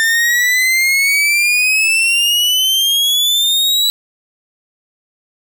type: exponential sweep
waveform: 40% pulse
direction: up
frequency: 1789 to 3951 Hz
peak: -10 dBFS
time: 0-3.9 s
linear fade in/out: 0 ms
effects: none